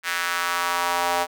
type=tone with high-pass filter sweep; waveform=square; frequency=87.31 Hz; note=F2; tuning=in tune; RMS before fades=-24 dBFS; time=0.03-1.27 s; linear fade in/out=50 ms; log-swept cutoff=1700 to 720 Hz; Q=2.1; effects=none